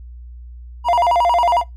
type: tone with vibrato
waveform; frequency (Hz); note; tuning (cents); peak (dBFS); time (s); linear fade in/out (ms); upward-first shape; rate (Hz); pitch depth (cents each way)
triangle; 816; G#5; -31; -10; 0.84-1.64; 50; square; 11; 280
effects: noise-tail reverb RT60 0.2 s tail -23 dB re dry + added 60 Hz sine -33 dBFS peak until 1.76 s